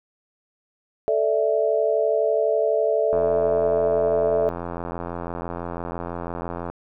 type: chord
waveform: sine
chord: A suspended fourth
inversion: none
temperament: equal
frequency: 440 / 587.3 / 659.3 Hz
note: A4 / D5 / E5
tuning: 0 / 0 / 0 cents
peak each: -22 / -23 / -22 dBFS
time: 1.08-4.49 s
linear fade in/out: 0 ms
type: click train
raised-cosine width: 1 ms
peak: -16 dBFS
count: 308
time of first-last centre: 3.13-6.7 s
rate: 86 Hz
effects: none